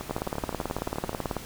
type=two click trains; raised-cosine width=1 ms; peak=-20 / -14 dBFS; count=14 / 24; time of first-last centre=0.01-1.131 / 0.11-1.367 s; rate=11.6 / 18.3 Hz; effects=pink hiss -42 dBFS RMS until 1.45 s